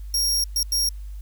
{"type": "tone bursts at uneven times", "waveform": "sawtooth", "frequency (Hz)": 5588, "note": "F8", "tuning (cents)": 0, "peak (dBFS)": -17, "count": 3, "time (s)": [[0.14, 0.44], [0.56, 0.63], [0.72, 0.89]], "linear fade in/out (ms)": 2, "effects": ["added 50 Hz sine -32 dBFS peak until 1.21 s", "white hiss -59 dBFS RMS until 1.21 s"]}